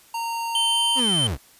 square tone with pitch glide, 923 to 934.8 Hz, A#5 to A#5, -17 to +5 cents, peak -26 dBFS, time 0.14-1 s, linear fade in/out 5 ms, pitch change +22 cents, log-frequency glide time 0.68-0.81 s
square tone, 3094 Hz, G7, 23 cents flat, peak -20 dBFS, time 0.55-1.27 s, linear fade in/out 2 ms
35% pulse linear sweep, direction down, 277.2 to 53.8 Hz, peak -22 dBFS, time 0.95-1.38 s, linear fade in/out 50 ms
effects white hiss -53 dBFS RMS until 1.59 s + resampled to 32000 Hz

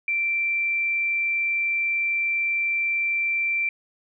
sine tone, 2349 Hz, D7, in tune, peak -21 dBFS, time 0.08-3.69 s, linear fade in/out 2 ms, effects none

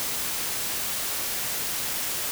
white noise, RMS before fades -29 dBFS, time 0-2.31 s, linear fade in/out 0 ms, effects none

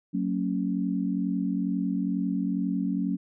sine chord, F# major, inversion none, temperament equal with one note detuned, 185 / 227.2 / 277.2 Hz, F#3 / A#3 / C#4, 0 / -44 / 0 cents, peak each -28 / -31 / -29 dBFS, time 0.13-3.17 s, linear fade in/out 20 ms, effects none

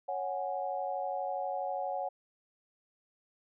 sine chord, C# suspended fourth, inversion none, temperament just, 554.4 / 739.2 / 831.5 Hz, C#5 / F#5 / G#5, 0 / -2 / +2 cents, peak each -37 / -35 / -39 dBFS, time 0.08-2.09 s, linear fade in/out 10 ms, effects none

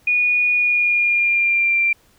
sine tone with pitch glide, 2454 to 2365 Hz, D#7 to D7, -25 to +12 cents, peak -14 dBFS, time 0.07-1.93 s, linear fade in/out 5 ms, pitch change -63 cents, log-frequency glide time 0.54-1.8 s, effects pink hiss -56 dBFS RMS until 2.18 s

